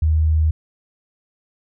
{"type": "tone", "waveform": "sine", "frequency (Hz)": 78.4, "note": "D#2", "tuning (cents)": 14, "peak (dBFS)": -13, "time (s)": [0.02, 0.51], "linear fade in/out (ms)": 5, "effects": []}